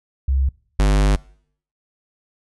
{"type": "tone pair in turn", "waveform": ["sine", "square"], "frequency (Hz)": [67, 50.19], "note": ["C2", "G1"], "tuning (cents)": [42, 42], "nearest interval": "perfect fourth", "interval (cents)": 500, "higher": "first", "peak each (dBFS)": [-15, -13], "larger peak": "second", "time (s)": [[0.28, 0.49], [0.79, 1.16]], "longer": "second", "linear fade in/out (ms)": 5, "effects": ["noise-tail reverb RT60 0.6 s tail -23 dB re dry", "resampled to 24000 Hz"]}